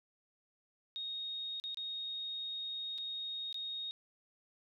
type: tone with dropouts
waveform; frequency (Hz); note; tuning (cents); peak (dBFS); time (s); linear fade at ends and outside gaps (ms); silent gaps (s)
sine; 3729; A#7; 0; -38; 0.96-3.91; 0; 1.599-1.639 / 1.745-1.772 / 2.979-2.984 / 3.527-3.544
effects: none